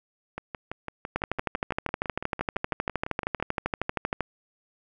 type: two click trains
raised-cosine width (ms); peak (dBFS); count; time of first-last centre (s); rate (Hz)
0.5; -11 / -18; 40 / 19; 1.16-4.207 / 0.38-3.4; 12.8 / 5.96
effects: none